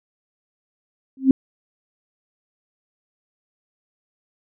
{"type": "tone with exponential growth", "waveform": "sine", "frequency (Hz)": 265.6, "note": "C4", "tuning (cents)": 26, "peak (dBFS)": -5, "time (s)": [1.17, 1.31], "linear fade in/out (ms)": 2, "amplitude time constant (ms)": 29, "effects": []}